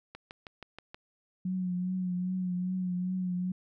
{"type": "click train", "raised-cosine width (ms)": 0.3, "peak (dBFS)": -27, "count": 6, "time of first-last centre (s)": [0.15, 0.945], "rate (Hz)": 6.29}
{"type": "tone with vibrato", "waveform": "sine", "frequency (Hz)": 182.4, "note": "F#3", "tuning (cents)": -24, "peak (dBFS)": -29, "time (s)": [1.45, 3.52], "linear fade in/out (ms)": 5, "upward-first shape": "triangle", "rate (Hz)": 2.5, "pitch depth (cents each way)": 41}
{"effects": []}